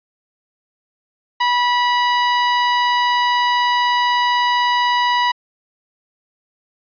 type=tone; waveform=sawtooth; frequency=976 Hz; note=B5; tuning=21 cents flat; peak=-10 dBFS; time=1.4-5.32 s; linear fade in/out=10 ms; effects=resampled to 11025 Hz